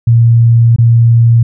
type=tone with dropouts; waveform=sine; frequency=116.54 Hz; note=A#2; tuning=in tune; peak=-3 dBFS; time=0.07-1.43 s; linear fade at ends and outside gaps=5 ms; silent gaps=0.762-0.784 s; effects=none